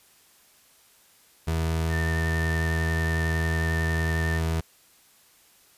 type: tone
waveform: 30% pulse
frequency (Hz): 81.3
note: E2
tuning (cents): -23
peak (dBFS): -21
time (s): 1.47-4.61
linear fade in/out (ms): 10
type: tone with vibrato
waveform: sine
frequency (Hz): 1798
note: A6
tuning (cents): +37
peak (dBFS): -30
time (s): 1.89-4.41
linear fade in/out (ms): 50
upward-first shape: triangle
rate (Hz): 11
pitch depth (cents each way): 26
effects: white hiss -58 dBFS RMS until 5.77 s + resampled to 32000 Hz